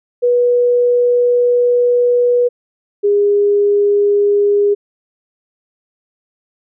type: tone pair in turn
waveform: sine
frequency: 487.1 / 408.2 Hz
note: B4 / G#4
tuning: -24 / -30 cents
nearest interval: minor third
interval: 306 cents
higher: first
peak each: -9 dBFS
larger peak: neither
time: 0.22-2.49 / 3.03-4.75 s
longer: first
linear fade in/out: 20 ms
effects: none